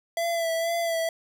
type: tone with vibrato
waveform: square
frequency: 668 Hz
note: E5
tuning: 23 cents sharp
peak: -25 dBFS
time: 0.17-1.09 s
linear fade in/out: 2 ms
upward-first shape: sine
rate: 2.1 Hz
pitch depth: 32 cents each way
effects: none